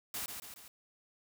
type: noise with echo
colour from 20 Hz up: white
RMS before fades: -39 dBFS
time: 0.14-0.26 s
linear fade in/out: 2 ms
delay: 140 ms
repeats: 3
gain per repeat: -5 dB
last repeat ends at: 0.68 s
effects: none